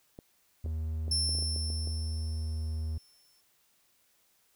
clicks, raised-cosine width 2 ms, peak -31 dBFS, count 10, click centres 0.189 / 0.661 / 1.081 / 1.292 / 1.351 / 1.387 / 1.425 / 1.562 / 1.702 / 1.874 s
triangle tone, 79 Hz, D#2, 27 cents sharp, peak -29 dBFS, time 0.64-2.98 s, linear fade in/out 5 ms
35% pulse tone with exponential decay, 5360 Hz, E8, 28 cents sharp, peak -24 dBFS, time 1.11-3.41 s, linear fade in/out 5 ms, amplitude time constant 500 ms
effects white hiss -69 dBFS RMS until 4.55 s

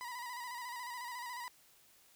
30% pulse tone with vibrato, 975 Hz, B5, 23 cents flat, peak -39 dBFS, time 0.01-1.48 s, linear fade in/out 0 ms, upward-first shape square, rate 14 Hz, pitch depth 46 cents each way, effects white hiss -65 dBFS RMS until 2.15 s

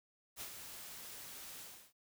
white noise with ADSR envelope, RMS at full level -44 dBFS, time 0.36-1.93 s, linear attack 49 ms, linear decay 83 ms, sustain -6 dB, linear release 320 ms, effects none

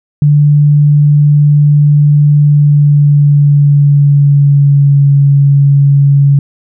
sine tone with pitch glide, 146.83 to 140.69 Hz, D3 to C#3, 0 to +26 cents, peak -3 dBFS, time 0.22-6.39 s, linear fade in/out 2 ms, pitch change -74 cents, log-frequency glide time 2.41-5.14 s, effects none

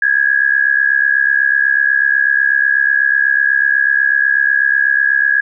sine tone with amplitude modulation, 1661.2 Hz, G#6, in tune, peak -6 dBFS, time 0.02-5.41 s, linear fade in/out 5 ms, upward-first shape sine, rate 68.1 Hz, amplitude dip 85%, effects none

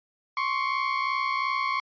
30% pulse tone pair together, 1058 / 1120.8 Hz, C6 / C#6, +19 / +19 cents, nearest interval minor second, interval 100 cents, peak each -25 dBFS, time 0.37-1.8 s, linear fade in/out 2 ms, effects resampled to 11025 Hz

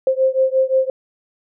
sine beating tone pair, 523.3 / 529 Hz, C5 / C5, 0 / +19 cents, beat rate 5.7 Hz, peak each -16 / -17 dBFS, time 0.07-0.9 s, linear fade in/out 2 ms, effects none

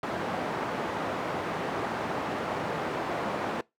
white band-pass noise, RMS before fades -32 dBFS, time 0.03-3.61 s, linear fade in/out 2 ms, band 140 to 1000 Hz, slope 12 dB/octave, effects noise-tail reverb RT60 0.2 s tail -22 dB re dry

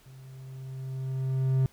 triangle tone with level ramp, 131.9 Hz, C3, 14 cents sharp, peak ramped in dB -45 to -18 dBFS, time 0.06-1.66 s, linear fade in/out 0 ms, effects pink hiss -60 dBFS RMS until 1.72 s

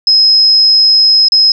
sine tone with dropouts, 5120 Hz, D#8, 49 cents sharp, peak -4 dBFS, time 0.07-1.52 s, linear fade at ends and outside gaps 2 ms, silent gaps 1.285-1.32 s, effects none

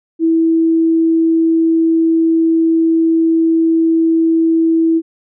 sine tone, 326.9 Hz, E4, 14 cents flat, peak -9 dBFS, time 0.19-5.02 s, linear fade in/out 50 ms, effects none

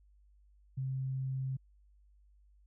sine tone, 132.3 Hz, C3, 20 cents sharp, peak -33 dBFS, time 0.77-1.57 s, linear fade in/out 10 ms, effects added 50 Hz sine -61 dBFS peak until 2.66 s

